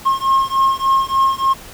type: beating tone pair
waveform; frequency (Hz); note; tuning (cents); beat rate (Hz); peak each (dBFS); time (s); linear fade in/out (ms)
triangle; 1073 / 1076.4; C6 / C6; +43 / +49; 3.4; -14 / -14; 0.05-1.54; 20
effects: pink hiss -37 dBFS RMS until 1.73 s